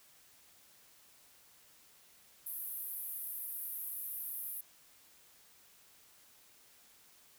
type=band-pass noise; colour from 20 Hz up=white; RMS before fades=-42 dBFS; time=2.46-4.61 s; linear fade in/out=5 ms; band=11000 to 15000 Hz; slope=48 dB/octave; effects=white hiss -63 dBFS RMS until 7.38 s